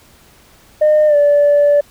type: tone with pitch glide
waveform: sine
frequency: 609 to 580.5 Hz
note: D#5 to D5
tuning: -37 to -20 cents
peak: -6 dBFS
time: 0.81-1.81 s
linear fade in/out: 10 ms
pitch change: -83 cents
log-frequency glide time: 1.07-1.16 s
effects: tanh soft clip ceiling -5 dBFS + pink hiss -47 dBFS RMS until 1.9 s